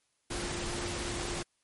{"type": "tone in noise", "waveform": "sine", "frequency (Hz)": 349.2, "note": "F4", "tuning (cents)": 0, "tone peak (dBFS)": -40, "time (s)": [0.3, 1.43], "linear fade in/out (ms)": 10, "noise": "pink", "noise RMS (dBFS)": -36, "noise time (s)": [0.3, 1.43], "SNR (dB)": -7, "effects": ["white hiss -75 dBFS RMS until 1.63 s", "MP3 48 kbps"]}